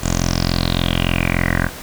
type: tone with low-pass filter sweep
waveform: 10% pulse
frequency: 43.5 Hz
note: F1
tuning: 6 cents flat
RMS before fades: -18 dBFS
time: 0.01-1.7 s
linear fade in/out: 50 ms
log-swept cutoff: 7400 to 1600 Hz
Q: 7.1
effects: pink hiss -33 dBFS RMS until 1.82 s